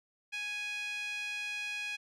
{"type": "tone with band-pass filter", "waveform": "5% pulse", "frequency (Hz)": 830.6, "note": "G#5", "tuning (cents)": 0, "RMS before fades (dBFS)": -38, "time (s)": [0.32, 1.97], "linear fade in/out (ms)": 20, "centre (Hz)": 2300, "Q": 4.3, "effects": []}